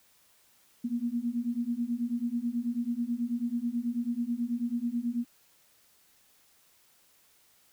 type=beating tone pair; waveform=sine; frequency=233.1 / 242.3 Hz; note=A#3 / B3; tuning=0 / -33 cents; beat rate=9.2 Hz; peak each=-32 / -31 dBFS; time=0.84-5.25 s; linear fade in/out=10 ms; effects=white hiss -64 dBFS RMS until 7.72 s